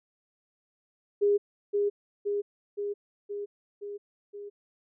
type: tone with echo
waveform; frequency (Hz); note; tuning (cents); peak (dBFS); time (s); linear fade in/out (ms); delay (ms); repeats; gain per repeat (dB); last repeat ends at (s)
sine; 408.1; G#4; -30; -20; 1.21-1.38; 20; 520; 6; -3; 4.5
effects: none